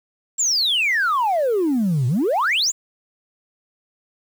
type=exponential two-way sweep; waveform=sine; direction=down then up; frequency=7660 to 116.54 to 7660 Hz; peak=-15 dBFS; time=0.38-2.72 s; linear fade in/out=20 ms; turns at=2.07 s; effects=tanh soft clip ceiling -13 dBFS + 7-bit